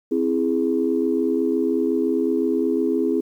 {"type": "chord", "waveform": "sine", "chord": "C augmented", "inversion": "none", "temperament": "equal", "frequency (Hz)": [261.6, 329.6, 415.3], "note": ["C4", "E4", "G#4"], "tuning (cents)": [0, 0, 0], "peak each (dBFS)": -22, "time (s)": [0.11, 3.21], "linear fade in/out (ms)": 10, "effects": ["tanh soft clip ceiling -8 dBFS", "9-bit"]}